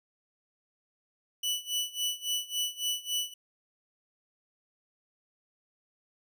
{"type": "tone with tremolo", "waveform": "sawtooth", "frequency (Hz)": 2967, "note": "F#7", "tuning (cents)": 4, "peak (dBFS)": -24, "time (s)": [1.43, 3.34], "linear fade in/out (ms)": 5, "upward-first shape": "sine", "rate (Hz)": 3.6, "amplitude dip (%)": 90, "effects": []}